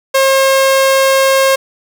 sawtooth tone, 537 Hz, C5, 45 cents sharp, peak -4 dBFS, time 0.14-1.56 s, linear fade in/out 10 ms, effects none

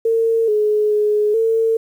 sine tone with pitch steps, 454.3 / 423 / 420.3 / 450.6 Hz, A#4 / G#4 / G#4 / A4, -45 / +32 / +21 / +41 cents, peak -13 dBFS, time 0.05-1.77 s, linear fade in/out 5 ms, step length 430 ms, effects 8-bit

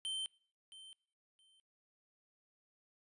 square tone with echo, 3105 Hz, G7, 17 cents flat, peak -38 dBFS, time 0.05-0.26 s, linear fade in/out 0 ms, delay 670 ms, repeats 2, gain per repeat -15 dB, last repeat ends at 1.6 s, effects noise-tail reverb RT60 0.5 s tail -24 dB re dry + resampled to 24000 Hz

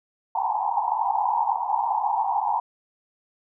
pink band-pass noise, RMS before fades -24 dBFS, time 0.35-2.6 s, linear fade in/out 5 ms, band 780 to 970 Hz, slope 96 dB/octave, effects none

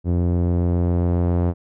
sawtooth tone with low-pass filter sweep, 87.31 Hz, F2, in tune, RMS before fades -19 dBFS, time 0.04-1.54 s, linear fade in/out 50 ms, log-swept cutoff 380 to 700 Hz, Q 0.83, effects none

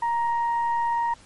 sine tone with frequency modulation, 937 Hz, A#5, 9 cents sharp, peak -21 dBFS, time 0.02-1.14 s, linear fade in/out 5 ms, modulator 938 Hz, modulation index 0.36, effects pink hiss -52 dBFS RMS until 1.25 s + MP3 48 kbps

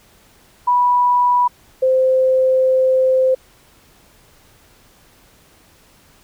sine tone pair in turn, 981 / 519.7 Hz, B5 / C5, -12 / -12 cents, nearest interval major seventh, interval 1100 cents, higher first, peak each -11 dBFS, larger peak neither, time 0.67-1.48 / 1.82-3.35 s, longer second, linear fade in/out 10 ms, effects pink hiss -51 dBFS RMS until 6.23 s

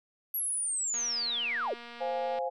sine linear sweep, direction down, 11700 to 349.2 Hz, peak -29 dBFS, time 0.34-1.74 s, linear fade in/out 5 ms
click train, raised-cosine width 0.3 ms, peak -30 dBFS, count 344, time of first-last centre 0.94-2.387 s, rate 237 Hz
sine chord, F minor, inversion second, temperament equal, 523.3 / 698.5 / 830.6 Hz, C5 / F5 / Ab5, 0 / 0 / 0 cents, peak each -32 / -35 / -35 dBFS, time 2-2.5 s, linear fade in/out 20 ms
effects none

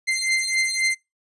sawtooth beating tone pair, 2082 / 2085.8 Hz, C7 / C7, -9 / -6 cents, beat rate 3.8 Hz, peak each -20 dBFS, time 0.07-0.95 s, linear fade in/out 20 ms, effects noise-tail reverb RT60 0.2 s tail -23 dB re dry + resampled to 24000 Hz

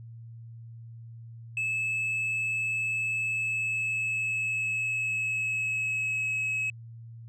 sine tone with pitch glide, 2605 to 2569 Hz, E7 to E7, -21 to -45 cents, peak -24 dBFS, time 1.57-6.7 s, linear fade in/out 2 ms, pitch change -24 cents, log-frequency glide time 3.23-6.28 s, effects tanh soft clip ceiling -26 dBFS + added 115 Hz sine -42 dBFS peak until 7.28 s

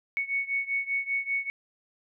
sine beating tone pair, 2217 / 2222.1 Hz, C#7 / C#7, 0 / +4 cents, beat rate 5.1 Hz, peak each -29 / -31 dBFS, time 0.17-1.5 s, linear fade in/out 0 ms, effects none

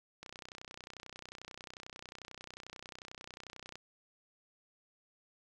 click train, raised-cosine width 0.2 ms, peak -29 dBFS, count 111, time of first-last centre 0.23-3.756 s, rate 31.2 Hz, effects none

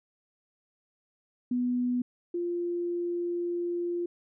sine tone pair in turn, 246.9 / 347.8 Hz, B3 / F4, 0 / -7 cents, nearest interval tritone, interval 593 cents, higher second, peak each -25 / -28 dBFS, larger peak first, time 1.51-2.02 / 2.34-4.06 s, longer second, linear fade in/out 5 ms, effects none

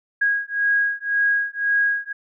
sine beating tone pair, 1643 / 1644.9 Hz, G#6 / G#6, -19 / -17 cents, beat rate 1.9 Hz, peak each -21 dBFS, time 0.21-2.13 s, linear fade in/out 10 ms, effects none

